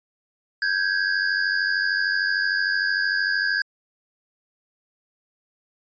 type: tone pair together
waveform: square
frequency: 1568 / 1661.2 Hz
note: G6 / G#6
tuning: 0 / 0 cents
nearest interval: minor second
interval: 100 cents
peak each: -24 dBFS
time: 0.62-3.62 s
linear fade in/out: 2 ms
effects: resampled to 16000 Hz